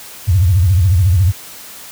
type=tone with vibrato; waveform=sine; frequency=91 Hz; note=F#2; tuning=28 cents flat; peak=-7 dBFS; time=0.27-1.32 s; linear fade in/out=20 ms; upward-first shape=sine; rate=14 Hz; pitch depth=220 cents each way; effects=white hiss -34 dBFS RMS until 1.91 s + high-pass 60 Hz 12 dB/octave